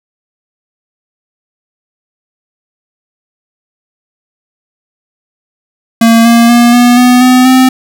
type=tone with pitch steps; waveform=square; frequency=228.7 / 233.4 / 238.1 / 243 / 248 / 253 / 258.2 Hz; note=A#3 / A#3 / A#3 / B3 / B3 / B3 / C4; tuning=-33 / +2 / +37 / -28 / +7 / +42 / -23 cents; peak=-3 dBFS; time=6.01-7.69 s; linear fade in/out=5 ms; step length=240 ms; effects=none